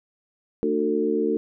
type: harmonic tone with a mistuned harmonic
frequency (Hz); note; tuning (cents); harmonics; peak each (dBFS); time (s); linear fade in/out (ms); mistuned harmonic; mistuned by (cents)
74.6; D2; +28; 3 / 4 / 5 / 6; -28 / -26 / -26 / -24; 0.63-1.37; 0; 5; -29
effects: none